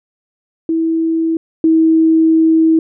sine tone pair in turn, 325.9 / 322.2 Hz, E4 / E4, -20 / -39 cents, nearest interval unison, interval 19 cents, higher first, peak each -12 / -7 dBFS, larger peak second, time 0.69-1.37 / 1.64-2.79 s, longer second, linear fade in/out 2 ms, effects none

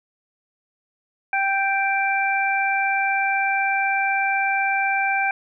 harmonic tone, 784 Hz, G5, in tune, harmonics 1 / 2 / 3, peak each -22 / -24 / -23 dBFS, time 1.33-5.31 s, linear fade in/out 2 ms, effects none

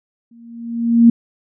sine tone with exponential growth, 233.1 Hz, A#3, in tune, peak -3 dBFS, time 0.31-1.1 s, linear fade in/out 5 ms, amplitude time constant 170 ms, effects none

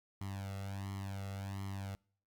sawtooth tone with flanger, 98 Hz, G2, in tune, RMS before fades -42 dBFS, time 0.21-1.95 s, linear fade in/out 0 ms, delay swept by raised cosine 0.96 to 1.5 ms, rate 1.4 Hz, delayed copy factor +1, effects noise-tail reverb RT60 0.5 s tail -26 dB re dry

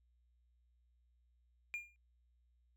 triangle tone with exponential decay, 2407 Hz, D7, 42 cents sharp, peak -34 dBFS, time 1.74-1.96 s, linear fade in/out 0 ms, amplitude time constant 47 ms, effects tanh soft clip ceiling -30 dBFS + added 60 Hz sine -70 dBFS peak until 2.76 s

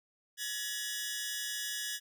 15% pulse tone cluster, 1691 / 1897 / 2941 / 3677 Hz, G#6 / A#6 / F#7 / A#7, +31 / +30 / -11 / -24 cents, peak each -32 / -39 / -33 / -39 dBFS, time 0.37-2 s, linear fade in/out 50 ms, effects none

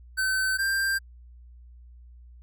square tone pair in turn, 1530 / 1582.1 Hz, G6 / G6, -42 / +16 cents, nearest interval minor second, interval 58 cents, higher second, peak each -24 dBFS, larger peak neither, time 0.17-0.58 / 0.58-0.99 s, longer neither, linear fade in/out 20 ms, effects added 60 Hz sine -46 dBFS peak until 2.42 s

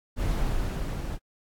brown noise with level ramp, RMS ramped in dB -25 to -32 dBFS, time 0.16-1.19 s, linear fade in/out 50 ms, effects AAC 64 kbps

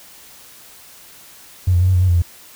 triangle tone with pitch steps, 91.4 / 87.3 / 91.4 / 93.1 / 89.8 / 92.7 / 86.9 / 86.1 Hz, F#2 / F2 / F#2 / F#2 / F2 / F#2 / F2 / F2, -21 / 0 / -21 / +11 / +49 / +4 / -8 / -24 cents, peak -7 dBFS, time 1.67-2.222 s, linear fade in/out 10 ms, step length 69 ms, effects tanh soft clip ceiling -9 dBFS + white hiss -43 dBFS RMS until 2.55 s

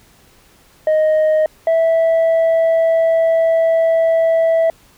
sine tone pair in turn, 622.3 / 655.9 Hz, D#5 / E5, 0 / -9 cents, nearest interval minor second, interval 91 cents, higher second, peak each -8 dBFS, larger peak neither, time 0.87-1.46 / 1.67-4.7 s, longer second, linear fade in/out 2 ms, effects tanh soft clip ceiling -10 dBFS + pink hiss -50 dBFS RMS until 4.97 s

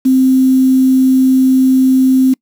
sine tone with quantisation, 261.1 Hz, C4, 3 cents flat, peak -6 dBFS, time 0.05-2.34 s, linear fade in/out 10 ms, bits 5, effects noise-tail reverb RT60 0.1 s tail -26 dB re dry

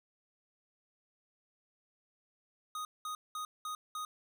square tone bursts, 1244.5 Hz, D#6, in tune, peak -38 dBFS, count 5, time 2.75-4.05 s, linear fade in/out 2 ms, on 100 ms, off 200 ms, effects none

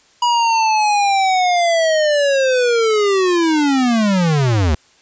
square linear sweep, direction down, 970 to 70.6 Hz, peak -13 dBFS, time 0.22-4.75 s, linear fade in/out 5 ms, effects white hiss -52 dBFS RMS until 5.01 s + resampled to 16000 Hz

